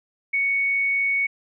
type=tone; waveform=sine; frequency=2224 Hz; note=C#7; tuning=5 cents sharp; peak=-19 dBFS; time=0.33-1.27 s; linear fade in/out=10 ms; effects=none